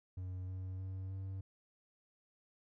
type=tone with pitch steps; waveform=triangle; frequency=92.1 / 93.33 / 94.58 / 95.84 Hz; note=F#2 / F#2 / F#2 / G2; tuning=-7 / +15 / +39 / -39 cents; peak=-38 dBFS; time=0.17-1.41 s; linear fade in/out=5 ms; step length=310 ms; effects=none